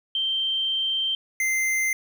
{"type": "tone pair in turn", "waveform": ["sine", "square"], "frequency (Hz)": [3136, 2080], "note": ["G7", "C7"], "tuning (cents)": [0, -11], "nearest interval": "perfect fifth", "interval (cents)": 711, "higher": "first", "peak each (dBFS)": -22, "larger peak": "neither", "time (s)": [[0.15, 1.15], [1.4, 1.93]], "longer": "first", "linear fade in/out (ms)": 2, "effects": ["10-bit"]}